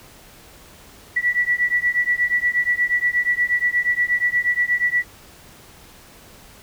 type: beating tone pair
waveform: sine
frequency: 1948 / 1956.4 Hz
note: B6 / B6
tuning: -24 / -17 cents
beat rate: 8.4 Hz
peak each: -20 dBFS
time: 1.16-5.04 s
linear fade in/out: 10 ms
effects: pink hiss -46 dBFS RMS until 6.62 s